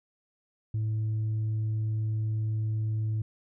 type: tone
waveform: sine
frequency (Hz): 109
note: A2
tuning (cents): -16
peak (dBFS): -24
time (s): 0.74-3.22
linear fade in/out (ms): 5
effects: tanh soft clip ceiling -25 dBFS